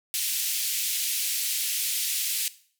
white band-pass noise, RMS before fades -28 dBFS, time 0.14-2.48 s, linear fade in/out 0 ms, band 2400 to 16000 Hz, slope 24 dB/octave, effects noise-tail reverb RT60 0.5 s tail -17 dB re dry

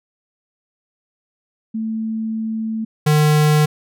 sine / square tone pair in turn, 221.5 / 151.31 Hz, A3 / D#3, +12 / -48 cents, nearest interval perfect fifth, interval 660 cents, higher first, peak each -20 / -12 dBFS, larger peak second, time 1.74-2.85 / 3.06-3.66 s, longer first, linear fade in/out 10 ms, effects none

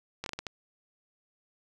slowing click train, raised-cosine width 0.2 ms, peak -18 dBFS, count 6, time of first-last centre 0.24-0.468 s, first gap 22 ms, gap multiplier 1.37, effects none

